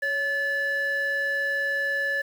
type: tone pair together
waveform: sine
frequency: 557 / 1731 Hz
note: C#5 / A6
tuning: +8 / -29 cents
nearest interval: octave + minor sixth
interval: 1963 cents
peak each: -29 / -22 dBFS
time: 0.02-2.22 s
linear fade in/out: 10 ms
effects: tanh soft clip ceiling -21 dBFS + 8-bit